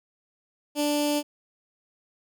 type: tone with notch filter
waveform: 15% pulse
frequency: 293.7 Hz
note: D4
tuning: in tune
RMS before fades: -25 dBFS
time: 0.75-1.23 s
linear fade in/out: 50 ms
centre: 1300 Hz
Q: 0.66
effects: none